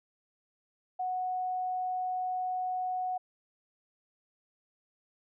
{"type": "tone", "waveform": "sine", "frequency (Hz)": 737, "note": "F#5", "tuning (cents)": -7, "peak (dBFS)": -30, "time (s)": [0.99, 3.18], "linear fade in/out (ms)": 10, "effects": []}